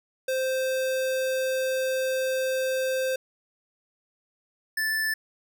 square tone pair in turn, 522 / 1755.8 Hz, C5 / A6, -4 / -4 cents, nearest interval octave + major sixth, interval 2100 cents, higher second, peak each -25 dBFS, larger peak neither, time 0.28-3.16 / 4.77-5.14 s, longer first, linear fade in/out 5 ms, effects none

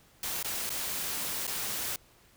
white noise with dropouts, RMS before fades -34 dBFS, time 0.23-1.96 s, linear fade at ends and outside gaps 2 ms, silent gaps 0.428-0.445 / 0.694-0.702 / 1.469-1.476 s, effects pink hiss -61 dBFS RMS until 2.36 s

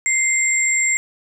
sine tone pair together, 2093 / 7459 Hz, C7 / A#8, 0 / 0 cents, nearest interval octave + minor seventh, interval 2200 cents, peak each -18 dBFS, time 0.06-0.97 s, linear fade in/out 0 ms, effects none

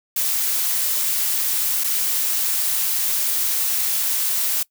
blue noise with dropouts, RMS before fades -21 dBFS, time 0.16-4.63 s, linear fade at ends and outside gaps 5 ms, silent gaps 1.838-1.842 s, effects noise-tail reverb RT60 0.1 s tail -22 dB re dry

